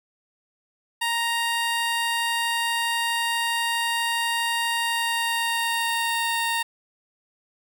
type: tone with pitch glide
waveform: 15% pulse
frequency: 932.3 to 922.7 Hz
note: A#5 to A#5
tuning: 0 to -18 cents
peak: -16 dBFS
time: 1.01-6.63 s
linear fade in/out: 10 ms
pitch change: -18 cents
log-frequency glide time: 4.76-6.45 s
effects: none